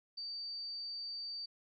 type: tone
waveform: sine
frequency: 4619 Hz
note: D8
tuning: 30 cents flat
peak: -40 dBFS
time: 0.17-1.46 s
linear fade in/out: 10 ms
effects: none